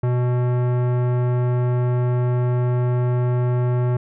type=tone with tanh clipping; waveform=sine; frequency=123.47 Hz; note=B2; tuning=in tune; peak=-19 dBFS; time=0.03-3.97 s; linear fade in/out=5 ms; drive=18 dB; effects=none